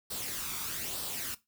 white noise with flanger, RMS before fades -37 dBFS, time 0.1-1.35 s, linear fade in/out 10 ms, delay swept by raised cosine 0.22 to 0.87 ms, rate 1.1 Hz, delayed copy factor +0.55, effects noise-tail reverb RT60 0.2 s tail -17 dB re dry

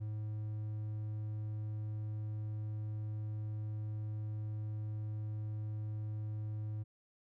triangle tone, 107 Hz, A2, 48 cents flat, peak -35 dBFS, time 0-6.84 s, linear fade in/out 20 ms, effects none

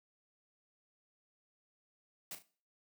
white noise with echo, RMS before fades -44 dBFS, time 2.31-2.35 s, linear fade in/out 2 ms, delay 37 ms, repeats 2, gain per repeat -10 dB, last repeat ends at 2.424 s, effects noise-tail reverb RT60 0.4 s tail -17 dB re dry + high-pass 150 Hz 12 dB/octave

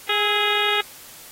harmonic tone with a mistuned harmonic, 414 Hz, G#4, 5 cents flat, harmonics 1 / 2 / 3 / 4 / 5 / 6 / 7 / 8 / 9, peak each -27 / -27 / -27 / -27 / -27 / -27 / -27 / -27 / -27 dBFS, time 0.09-0.81 s, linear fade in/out 5 ms, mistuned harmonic 3, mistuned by +63 cents, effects white hiss -43 dBFS RMS until 1.31 s + AAC 48 kbps

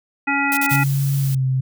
harmonic tone, 280 Hz, C#4, 18 cents sharp, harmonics 1 / 3 / 5 / 7 / 9, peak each -23 / -23 / -23 / -23 / -23 dBFS, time 0.27-0.84 s, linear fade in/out 10 ms
blue noise bursts, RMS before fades -24 dBFS, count 3, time 0.52-0.758 s, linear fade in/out 0 ms, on 50 ms, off 44 ms
blue noise, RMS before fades -32 dBFS, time 0.69-1.35 s, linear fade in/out 5 ms
sine tone with pitch glide, 138.59 to 130.89 Hz, C#3 to C3, 0 to +1 cents, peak -16 dBFS, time 0.71-1.61 s, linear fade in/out 10 ms, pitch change -99 cents, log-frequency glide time 1.19-1.44 s
effects none

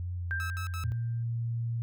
sine tone with vibrato, 87.31 Hz, F2, in tune, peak -32 dBFS, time 0-0.92 s, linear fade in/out 0 ms, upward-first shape triangle, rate 2 Hz, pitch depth 45 cents each way
sine tone with exponential decay, 1582 Hz, G6, 15 cents sharp, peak -29 dBFS, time 0.31-1.23 s, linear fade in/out 0 ms, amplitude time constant 200 ms
sawtooth tone bursts, 1300 Hz, E6, 24 cents flat, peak -35 dBFS, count 3, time 0.4-0.838 s, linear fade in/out 0 ms, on 100 ms, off 69 ms
sine tone, 116.54 Hz, A#2, in tune, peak -29 dBFS, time 0.84-1.82 s, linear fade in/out 0 ms
effects none

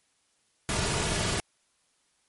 pink noise with comb filter, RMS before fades -28 dBFS, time 0.69-1.4 s, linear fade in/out 0 ms, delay 3.8 ms, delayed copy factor -0.5, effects white hiss -70 dBFS RMS until 2.28 s + MP3 48 kbps

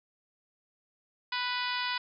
harmonic tone, 494.1 Hz, B4, 1 cent sharp, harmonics 2 / 3 / 4 / 5 / 6 / 7 / 8 / 9 / 10, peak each -35 / -37 / -38 / -39 / -40 / -40 / -41 / -42 / -42 dBFS, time 1.32-1.98 s, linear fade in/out 5 ms, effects none

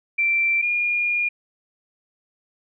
sine tone pair in turn, 2349 / 2423 Hz, D7 / D#7, 0 / -47 cents, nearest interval minor second, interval 53 cents, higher second, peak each -17 / -19 dBFS, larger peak first, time 0.18-0.62 / 0.62-1.29 s, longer second, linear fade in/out 10 ms, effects none

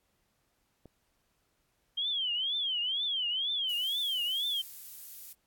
click, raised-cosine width 2 ms, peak -37 dBFS, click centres 0.857 s
sine tone with vibrato, 3172 Hz, G7, 20 cents sharp, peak -29 dBFS, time 1.97-4.62 s, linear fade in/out 10 ms, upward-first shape triangle, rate 2.1 Hz, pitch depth 220 cents each way
violet noise, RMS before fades -45 dBFS, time 3.69-5.33 s, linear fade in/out 2 ms
effects pink hiss -75 dBFS RMS until 5.46 s + AAC 64 kbps

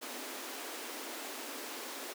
pink high-pass noise, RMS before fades -43 dBFS, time 0.01-2.14 s, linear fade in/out 20 ms, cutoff 240 Hz, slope 96 dB/octave, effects none

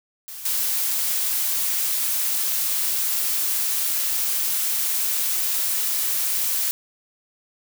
blue noise with level steps, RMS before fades -36 / -23 dBFS, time 0.28-6.71 s, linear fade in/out 0 ms, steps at 0.45 s, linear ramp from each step 5 ms, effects none

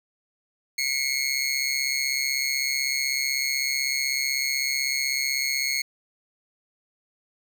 20% pulse tone with amplitude modulation, 2169 Hz, C#7, 38 cents flat, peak -15 dBFS, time 0.78-5.82 s, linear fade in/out 5 ms, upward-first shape sine, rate 136 Hz, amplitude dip 75%, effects none

